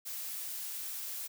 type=noise; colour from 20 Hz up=blue; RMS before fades=-40 dBFS; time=0.05-1.28 s; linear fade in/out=20 ms; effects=none